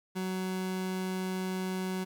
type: tone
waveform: 30% pulse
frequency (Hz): 186.5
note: F#3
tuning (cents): +14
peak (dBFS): -29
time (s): 0.15-2.05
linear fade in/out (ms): 20
effects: 11-bit